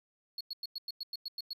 triangle tone bursts, 4341 Hz, C#8, 37 cents flat, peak -35 dBFS, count 10, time 0.38-1.532 s, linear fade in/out 2 ms, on 27 ms, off 98 ms, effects 12-bit

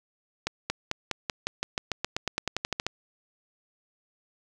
accelerating click train, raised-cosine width 0.2 ms, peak -10 dBFS, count 19, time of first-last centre 0.47-2.866 s, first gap 230 ms, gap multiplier 0.93, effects none

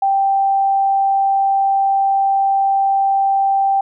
sine tone, 784 Hz, G5, in tune, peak -12 dBFS, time 0.02-3.81 s, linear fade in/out 5 ms, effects none

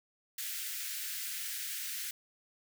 white high-pass noise, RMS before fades -39 dBFS, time 0.38-2.11 s, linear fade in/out 5 ms, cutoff 1500 Hz, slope 48 dB/octave, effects none

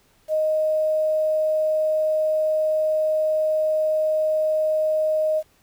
sine tone with quantisation, 622.3 Hz, D#5, in tune, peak -18 dBFS, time 0.28-5.43 s, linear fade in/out 50 ms, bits 8, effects pink hiss -60 dBFS RMS until 5.62 s

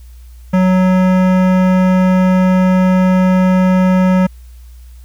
sine tone with hard clipping, 185.2 Hz, F#3, 2 cents sharp, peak -10 dBFS, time 0.53-4.27 s, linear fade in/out 10 ms, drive 17 dB, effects added 60 Hz sine -33 dBFS peak until 5.04 s + white hiss -52 dBFS RMS until 5.04 s

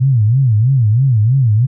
sine tone with vibrato, 119.9 Hz, A#2, 49 cents sharp, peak -8 dBFS, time 0-1.67 s, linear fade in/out 20 ms, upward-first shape sine, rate 3.1 Hz, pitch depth 240 cents each way, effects none

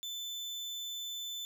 35% pulse tone, 3520 Hz, A7, in tune, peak -36 dBFS, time 0.03-1.45 s, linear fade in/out 0 ms, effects 12-bit

